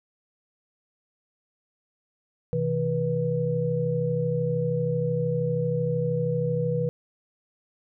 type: tone cluster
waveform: sine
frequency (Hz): 128.4 / 161.3 / 486.9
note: C3 / E3 / B4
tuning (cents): -32 / -37 / -25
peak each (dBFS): -29 / -27 / -26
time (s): 2.53-6.89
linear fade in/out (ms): 0
effects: none